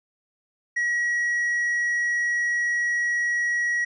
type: tone with tanh clipping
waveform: sine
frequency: 1913 Hz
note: A#6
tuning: 44 cents sharp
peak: -22 dBFS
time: 0.76-3.85 s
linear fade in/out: 10 ms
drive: 3 dB
effects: none

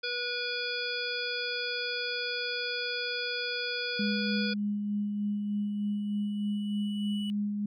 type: harmonic tone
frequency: 486.5 Hz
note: B4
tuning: 26 cents flat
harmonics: 1 / 3 / 5 / 7 / 9 / 10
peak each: -38 / -36 / -38 / -39 / -41 / -37 dBFS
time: 0.03-4.54 s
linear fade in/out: 10 ms
type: tone with tremolo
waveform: sine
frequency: 206.1 Hz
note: G#3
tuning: 13 cents flat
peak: -27 dBFS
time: 3.99-7.66 s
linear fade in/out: 5 ms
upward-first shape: sine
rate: 3.3 Hz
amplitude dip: 30%
type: tone with exponential growth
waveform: triangle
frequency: 2950 Hz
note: F#7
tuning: 6 cents flat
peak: -37 dBFS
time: 4.58-7.3 s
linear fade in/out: 0 ms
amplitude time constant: 590 ms
effects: none

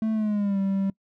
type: tone with pitch glide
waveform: triangle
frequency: 220 to 194.87 Hz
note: A3 to G3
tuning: 0 to -10 cents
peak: -20 dBFS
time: 0.02-0.9 s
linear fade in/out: 2 ms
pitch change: -210 cents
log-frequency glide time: 0.13-0.59 s
effects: noise-tail reverb RT60 0.1 s tail -23 dB re dry

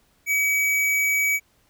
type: tone with hard clipping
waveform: sine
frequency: 2275 Hz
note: C#7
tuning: 44 cents sharp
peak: -20 dBFS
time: 0.26-1.4 s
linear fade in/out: 50 ms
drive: 18 dB
effects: pink hiss -63 dBFS RMS until 1.69 s

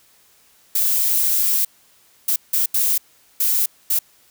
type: noise bursts at uneven times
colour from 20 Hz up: violet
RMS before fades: -18 dBFS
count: 6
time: 0.75-1.65 / 2.28-2.36 / 2.53-2.66 / 2.74-2.98 / 3.4-3.66 / 3.9-3.99 s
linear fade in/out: 5 ms
effects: white hiss -55 dBFS RMS until 4.3 s

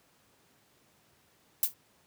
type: noise with exponential decay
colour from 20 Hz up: violet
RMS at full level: -21 dBFS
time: 1.63-1.74 s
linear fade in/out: 2 ms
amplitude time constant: 23 ms
effects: pink hiss -66 dBFS RMS until 2.06 s + high-pass 100 Hz 12 dB/octave

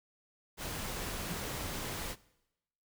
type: noise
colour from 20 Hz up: pink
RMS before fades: -39 dBFS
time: 0.57-2.16 s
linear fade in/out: 50 ms
type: tone with exponential growth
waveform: sine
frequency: 174.61 Hz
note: F3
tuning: in tune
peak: -33 dBFS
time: 1.21-1.33 s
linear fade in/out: 0 ms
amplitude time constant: 25 ms
effects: noise-tail reverb RT60 0.9 s tail -21 dB re dry

